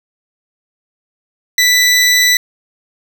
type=tone; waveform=20% pulse; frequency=1979 Hz; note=B6; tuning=3 cents sharp; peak=-3 dBFS; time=1.58-2.37 s; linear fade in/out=2 ms; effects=none